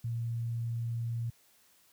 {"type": "tone", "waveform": "sine", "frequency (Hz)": 116.6, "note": "A#2", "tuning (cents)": 1, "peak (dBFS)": -31, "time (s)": [0.04, 1.3], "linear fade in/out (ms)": 5, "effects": ["white hiss -65 dBFS RMS until 1.92 s", "high-pass 60 Hz 12 dB/octave"]}